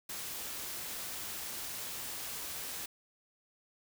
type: noise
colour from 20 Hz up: white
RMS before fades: -41 dBFS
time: 0.09-2.86 s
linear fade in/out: 5 ms
effects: none